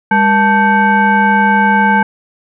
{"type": "tone with frequency modulation", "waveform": "sine", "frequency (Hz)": 880, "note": "A5", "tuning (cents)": 0, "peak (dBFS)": -7, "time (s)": [0.11, 2.03], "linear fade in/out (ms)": 5, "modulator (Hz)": 678, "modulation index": 1.2, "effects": []}